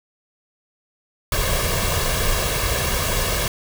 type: noise with comb filter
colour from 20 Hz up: pink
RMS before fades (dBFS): -21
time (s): 1.32-3.48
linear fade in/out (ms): 2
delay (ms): 1.8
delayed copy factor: +0.65
effects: none